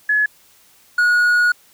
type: tone pair in turn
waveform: sine / triangle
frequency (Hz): 1700 / 1450.7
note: G#6 / F#6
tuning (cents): +40 / -35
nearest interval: minor third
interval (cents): 275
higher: first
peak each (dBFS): -13 / -10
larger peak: second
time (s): 0.09-0.26 / 0.98-1.52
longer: second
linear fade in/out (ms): 5
effects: white hiss -52 dBFS RMS until 1.73 s